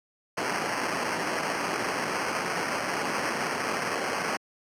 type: noise with sample-and-hold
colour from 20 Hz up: violet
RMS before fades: -29 dBFS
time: 0.37-4.37 s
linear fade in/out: 5 ms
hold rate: 3675 Hz
effects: high-pass 200 Hz 12 dB/octave + low-pass 9000 Hz 12 dB/octave